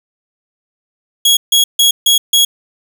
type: tone bursts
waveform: sawtooth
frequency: 3322 Hz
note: G#7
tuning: in tune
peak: -4 dBFS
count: 5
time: 1.25-2.45 s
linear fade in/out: 5 ms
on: 120 ms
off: 150 ms
effects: none